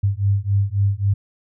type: beating tone pair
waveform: sine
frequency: 98 / 101.7 Hz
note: G2 / G#2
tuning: 0 / -36 cents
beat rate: 3.7 Hz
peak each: -19 dBFS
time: 0.03-1.14 s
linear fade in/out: 10 ms
effects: none